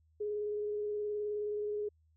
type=tone with vibrato; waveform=sine; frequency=417.6 Hz; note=G#4; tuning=10 cents sharp; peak=-33 dBFS; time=0.2-1.89 s; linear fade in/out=10 ms; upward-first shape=square; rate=19 Hz; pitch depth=13 cents each way; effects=added 79 Hz sine -66 dBFS peak until 2.16 s